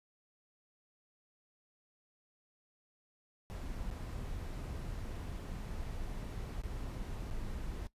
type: noise with dropouts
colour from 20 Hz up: brown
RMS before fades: -41 dBFS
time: 3.5-7.87 s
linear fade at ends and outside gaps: 0 ms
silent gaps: 3.903-3.912 / 6.618-6.636 / 7.302-7.309 s
effects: noise-tail reverb RT60 0.1 s tail -17 dB re dry + resampled to 32000 Hz